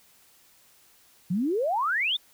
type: exponential sweep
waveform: sine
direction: up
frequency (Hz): 164.81 to 3707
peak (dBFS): -23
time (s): 1.3-2.17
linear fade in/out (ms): 10
effects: white hiss -59 dBFS RMS until 2.33 s